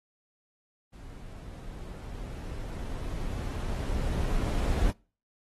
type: noise with level ramp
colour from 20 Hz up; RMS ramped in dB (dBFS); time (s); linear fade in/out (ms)
brown; -45 to -26; 0.92-4.92; 20
effects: noise-tail reverb RT60 0.4 s tail -26 dB re dry + AAC 32 kbps